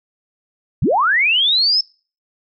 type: linear sweep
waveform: sine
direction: up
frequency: 71.4 to 5310 Hz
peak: -12 dBFS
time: 0.82-1.81 s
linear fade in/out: 5 ms
effects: noise-tail reverb RT60 0.4 s tail -26 dB re dry